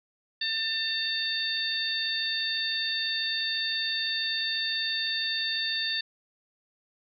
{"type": "harmonic tone with a mistuned harmonic", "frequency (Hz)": 906, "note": "A#5", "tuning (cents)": -50, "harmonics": [2, 3, 4, 5], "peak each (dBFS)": [-33, -37, -31, -31], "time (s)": [0.41, 6.01], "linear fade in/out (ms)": 5, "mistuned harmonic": 2, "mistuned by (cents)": -22, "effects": []}